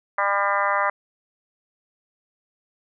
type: harmonic tone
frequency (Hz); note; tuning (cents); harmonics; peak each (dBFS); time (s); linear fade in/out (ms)
200; G3; +35; 3 / 4 / 5 / 6 / 7 / 8 / 9 / 10; -27 / -28 / -25 / -24 / -30 / -30 / -30 / -30; 0.18-0.9; 5
effects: none